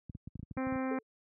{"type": "clicks", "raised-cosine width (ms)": 5, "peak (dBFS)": -29, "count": 11, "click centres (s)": [0.097, 0.151, 0.275, 0.356, 0.395, 0.43, 0.512, 0.569, 0.669, 0.724, 0.757]}
{"type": "harmonic tone", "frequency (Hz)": 261.6, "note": "C4", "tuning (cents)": 0, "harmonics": [1, 2, 3, 4, 5, 6, 7, 8, 9], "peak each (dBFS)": [-33, -39, -43, -45, -47, -49, -50, -51, -52], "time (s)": [0.57, 0.99], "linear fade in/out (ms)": 5}
{"type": "tone with exponential decay", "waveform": "sine", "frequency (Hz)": 440, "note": "A4", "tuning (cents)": 0, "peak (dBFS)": -32, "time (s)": [0.91, 1.03], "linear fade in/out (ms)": 5, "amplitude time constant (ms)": 25}
{"effects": ["high-pass 80 Hz 12 dB/octave"]}